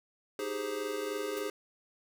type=chord; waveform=square; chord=Ab major seventh; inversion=second; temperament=equal; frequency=311.1 / 392 / 415.3 / 523.3 Hz; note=Eb4 / G4 / Ab4 / C5; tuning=0 / 0 / 0 / 0 cents; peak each=-43 / -41 / -37 / -41 dBFS; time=0.39-1.5 s; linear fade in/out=2 ms
type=noise with exponential decay; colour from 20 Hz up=white; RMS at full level=-42 dBFS; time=1.37-1.47 s; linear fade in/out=0 ms; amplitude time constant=20 ms
effects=none